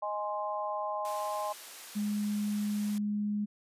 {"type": "chord", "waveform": "sine", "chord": "Ab major", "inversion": "second", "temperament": "equal", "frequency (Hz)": [622.3, 830.6, 1046.5], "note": ["Eb5", "Ab5", "C6"], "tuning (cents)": [0, 0, 0], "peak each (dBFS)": -36, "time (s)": [0.02, 1.53], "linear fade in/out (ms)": 10}
{"type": "band-pass noise", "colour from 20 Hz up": "white", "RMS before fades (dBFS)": -48, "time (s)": [1.05, 2.98], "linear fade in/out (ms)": 0, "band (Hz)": [420, 13000], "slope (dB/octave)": 12}
{"type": "tone", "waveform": "sine", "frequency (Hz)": 207.7, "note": "G#3", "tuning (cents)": 0, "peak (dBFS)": -29, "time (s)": [1.95, 3.46], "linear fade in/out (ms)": 20}
{"effects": ["resampled to 32000 Hz"]}